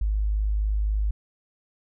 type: tone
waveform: sine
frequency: 51.91 Hz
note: G#1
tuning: in tune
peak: -21 dBFS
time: 0.01-1.11 s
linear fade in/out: 5 ms
effects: none